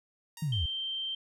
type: tone with exponential decay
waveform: 5% pulse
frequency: 932.3 Hz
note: A#5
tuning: in tune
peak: -31 dBFS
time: 0.37-0.82 s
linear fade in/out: 2 ms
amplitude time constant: 96 ms
type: linear sweep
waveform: sine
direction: down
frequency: 164.81 to 65.41 Hz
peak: -28 dBFS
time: 0.42-0.66 s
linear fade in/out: 5 ms
type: tone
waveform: sine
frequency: 3136 Hz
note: G7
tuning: in tune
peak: -32 dBFS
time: 0.52-1.15 s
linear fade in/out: 5 ms
effects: none